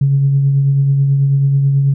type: tone with tremolo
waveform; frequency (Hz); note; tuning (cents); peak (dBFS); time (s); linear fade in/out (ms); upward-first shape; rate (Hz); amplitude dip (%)
sine; 138.59; C#3; 0; -7; 0.01-1.94; 5; triangle; 9.2; 35
effects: tanh soft clip ceiling -3 dBFS